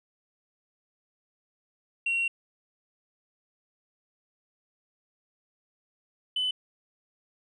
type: tone pair in turn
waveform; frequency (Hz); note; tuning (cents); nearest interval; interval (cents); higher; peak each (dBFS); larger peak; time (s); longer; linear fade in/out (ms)
sine; 2740 / 3013; F7 / F#7; -34 / +31; major second; 165; second; -23 / -24; first; 2.06-2.28 / 6.36-6.51; first; 5
effects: tanh soft clip ceiling -22 dBFS